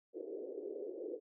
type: band-pass noise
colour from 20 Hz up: pink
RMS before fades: -44 dBFS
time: 0.13-1.2 s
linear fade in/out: 50 ms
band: 350 to 490 Hz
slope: 48 dB/octave
effects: none